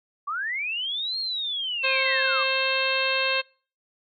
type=linear two-way sweep; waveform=sine; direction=up then down; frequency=1108.7 to 4300 to 1108.7 Hz; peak=-26 dBFS; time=0.27-2.44 s; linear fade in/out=10 ms; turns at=1.19 s
type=harmonic tone; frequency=530 Hz; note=C5; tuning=22 cents sharp; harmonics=1 / 2 / 3 / 4 / 5 / 6 / 7 / 8; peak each=-29 / -31 / -30 / -33 / -26 / -33 / -32 / -32 dBFS; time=1.83-3.42 s; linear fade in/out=20 ms
effects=noise-tail reverb RT60 0.4 s tail -25 dB re dry